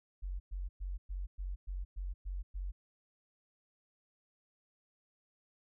sine tone bursts, 46.25 Hz, F#1, in tune, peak -36 dBFS, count 9, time 0.22-2.72 s, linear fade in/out 20 ms, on 180 ms, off 110 ms, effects none

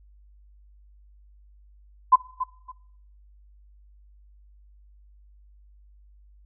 sine tone with echo, 1019 Hz, C6, 46 cents flat, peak -10 dBFS, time 2.12-2.16 s, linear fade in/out 10 ms, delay 280 ms, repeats 2, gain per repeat -13 dB, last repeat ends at 2.72 s, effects noise-tail reverb RT60 0.7 s tail -21 dB re dry + added 50 Hz sine -51 dBFS peak until 6.45 s

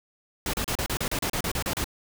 pink noise bursts, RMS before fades -28 dBFS, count 13, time 0.46-1.843 s, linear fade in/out 2 ms, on 75 ms, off 34 ms, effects none

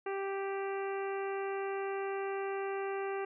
harmonic tone, 392 Hz, G4, in tune, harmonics 1 / 2 / 3 / 4 / 5 / 6 / 7, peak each -35 / -41 / -45 / -47 / -49 / -51 / -52 dBFS, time 0.06-3.25 s, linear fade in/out 5 ms, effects none

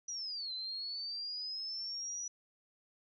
sine linear two-way sweep, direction down then up, 5890 to 4023 to 5890 Hz, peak -38 dBFS, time 0.08-2.28 s, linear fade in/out 5 ms, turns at 0.53 s, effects none

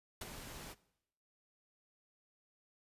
pink noise with ADSR envelope, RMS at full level -41 dBFS, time 0.21-0.75 s, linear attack 5 ms, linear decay 27 ms, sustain -8 dB, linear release 36 ms, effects noise-tail reverb RT60 0.8 s tail -20 dB re dry + resampled to 32000 Hz

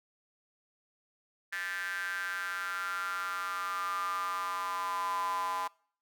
square tone with high-pass filter sweep, 92.2 Hz, F#2, 6 cents flat, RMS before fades -35 dBFS, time 1.52-5.68 s, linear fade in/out 10 ms, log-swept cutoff 1700 to 950 Hz, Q 8.6, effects noise-tail reverb RT60 0.5 s tail -24 dB re dry

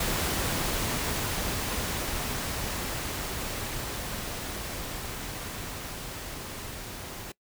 pink noise with level ramp, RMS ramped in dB -28 to -40 dBFS, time 0-7.32 s, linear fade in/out 5 ms, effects noise-tail reverb RT60 0.1 s tail -22 dB re dry

